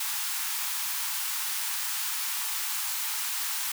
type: high-pass noise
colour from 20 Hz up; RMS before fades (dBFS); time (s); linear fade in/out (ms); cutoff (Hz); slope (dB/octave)
white; -31; 0-3.72; 5; 800; 96
effects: none